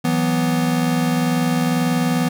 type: chord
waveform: square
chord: E suspended second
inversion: none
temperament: equal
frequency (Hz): 164.81 / 185 / 246.9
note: E3 / F#3 / B3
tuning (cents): 0 / 0 / 0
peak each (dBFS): -21 / -26 / -20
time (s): 0.04-2.29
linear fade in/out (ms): 10
effects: none